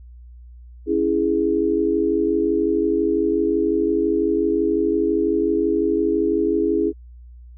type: chord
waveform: sine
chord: C# minor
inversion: none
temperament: equal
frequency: 277.2 / 329.6 / 415.3 Hz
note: C#4 / E4 / G#4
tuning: 0 / 0 / 0 cents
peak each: -24 / -20 / -20 dBFS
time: 0.86-6.93 s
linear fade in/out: 50 ms
effects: added 60 Hz sine -39 dBFS peak until 7.57 s